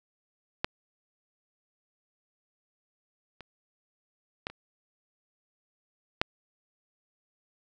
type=clicks; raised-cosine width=0.3 ms; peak=-10 / -28 / -16 / -29 / -7 dBFS; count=5; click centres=0.645 / 3.407 / 4.469 / 4.5 / 6.215 s; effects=none